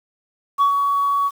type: tone with ADSR envelope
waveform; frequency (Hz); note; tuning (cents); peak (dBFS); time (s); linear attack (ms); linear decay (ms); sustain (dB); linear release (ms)
sine; 1126; C#6; +27; -9; 0.58-1.31; 35; 100; -6; 44
effects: tanh soft clip ceiling -11 dBFS + 7-bit